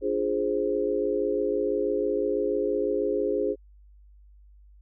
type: chord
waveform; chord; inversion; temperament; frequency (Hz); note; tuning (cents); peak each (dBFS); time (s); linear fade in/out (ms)
sine; D half-diminished seventh; none; equal; 293.7 / 349.2 / 415.3 / 523.3; D4 / F4 / Ab4 / C5; 0 / 0 / 0 / 0; -32 / -31 / -26 / -29; 0.01-3.56; 50
effects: added 50 Hz sine -50 dBFS peak until 4.81 s